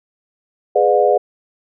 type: chord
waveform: sine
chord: G# diminished seventh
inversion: none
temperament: just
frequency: 415.3 / 498.4 / 598 / 717.6 Hz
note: G#4 / B4 / D5 / F5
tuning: 0 / +16 / +31 / +47 cents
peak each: -16 dBFS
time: 0.75-1.18 s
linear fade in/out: 10 ms
effects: none